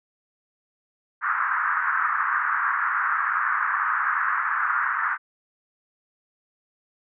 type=band-pass noise; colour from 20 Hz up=pink; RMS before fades=-24 dBFS; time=1.21-5.18 s; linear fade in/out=50 ms; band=1100 to 1700 Hz; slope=48 dB/octave; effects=none